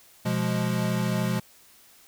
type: chord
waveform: square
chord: F diminished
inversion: second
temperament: equal with one note detuned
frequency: 123.97 / 174.61 / 207.7 Hz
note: Cb3 / F3 / Ab3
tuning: +7 / 0 / 0 cents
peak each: -29 dBFS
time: 0.25-1.4 s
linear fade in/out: 10 ms
effects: white hiss -55 dBFS RMS until 2.07 s